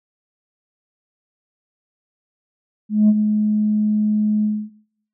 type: tone with ADSR envelope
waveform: sine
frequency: 212 Hz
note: G#3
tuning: 36 cents sharp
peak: -6 dBFS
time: 2.89-4.7 s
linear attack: 200 ms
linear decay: 46 ms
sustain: -8 dB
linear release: 260 ms
effects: noise-tail reverb RT60 0.7 s tail -18 dB re dry + tanh soft clip ceiling -7 dBFS